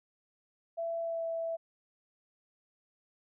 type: tone with pitch glide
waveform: sine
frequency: 668 to 660.7 Hz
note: E5 to E5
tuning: +23 to +4 cents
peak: -32 dBFS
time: 0.77-1.57 s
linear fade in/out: 20 ms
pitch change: -19 cents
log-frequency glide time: 1.01-1.24 s
effects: none